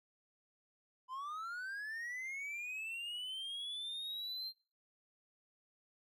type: linear sweep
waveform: triangle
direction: up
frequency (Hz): 1000 to 4186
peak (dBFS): -39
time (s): 1.08-4.53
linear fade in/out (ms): 50
effects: noise-tail reverb RT60 0.4 s tail -24 dB re dry